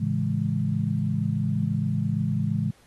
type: chord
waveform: sine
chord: A major seventh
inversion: none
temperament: equal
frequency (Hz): 110 / 138.59 / 164.81 / 207.7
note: A2 / C#3 / E3 / G#3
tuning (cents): 0 / 0 / 0 / 0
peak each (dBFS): -28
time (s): 0-2.71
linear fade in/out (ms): 10
effects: pink hiss -59 dBFS RMS until 2.86 s + AAC 32 kbps